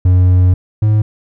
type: tone pair in turn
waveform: triangle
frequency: 91 / 107.09 Hz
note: F#2 / A2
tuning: -28 / -46 cents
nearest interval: minor third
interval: 282 cents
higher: second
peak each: -4 / -6 dBFS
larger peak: first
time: 0.05-0.54 / 0.82-1.02 s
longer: first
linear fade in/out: 5 ms
effects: none